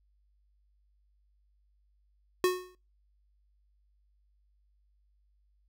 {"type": "tone with exponential decay", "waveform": "square", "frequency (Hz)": 365, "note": "F#4", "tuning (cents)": -24, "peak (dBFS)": -21, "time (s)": [2.44, 2.75], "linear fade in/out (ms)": 1, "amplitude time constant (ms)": 67, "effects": ["noise-tail reverb RT60 0.3 s tail -22 dB re dry", "added 50 Hz sine -66 dBFS peak until 5.68 s"]}